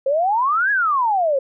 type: exponential two-way sweep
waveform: sine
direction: up then down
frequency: 522 to 1698 to 522 Hz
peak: -15 dBFS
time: 0.06-1.39 s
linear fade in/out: 5 ms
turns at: 0.71 s
effects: none